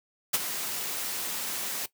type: noise with ADSR envelope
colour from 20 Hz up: white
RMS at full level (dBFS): -22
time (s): 0.33-1.86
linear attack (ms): 14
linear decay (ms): 27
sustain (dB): -11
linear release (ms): 4
effects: noise-tail reverb RT60 0.1 s tail -17 dB re dry + high-pass 150 Hz 12 dB/octave